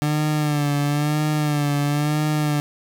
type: tone with vibrato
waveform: 30% pulse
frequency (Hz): 148.1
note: D3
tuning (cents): +15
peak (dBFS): -16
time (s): 0.02-2.6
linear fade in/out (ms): 0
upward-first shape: sine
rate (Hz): 1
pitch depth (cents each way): 49
effects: none